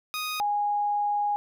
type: tone pair in turn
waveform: 15% pulse / sine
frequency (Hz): 1244.5 / 824.4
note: D#6 / G#5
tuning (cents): 0 / -13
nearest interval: perfect fifth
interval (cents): 713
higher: first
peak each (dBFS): -23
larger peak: neither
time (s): 0.14-0.4 / 0.4-1.36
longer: second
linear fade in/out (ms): 0
effects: none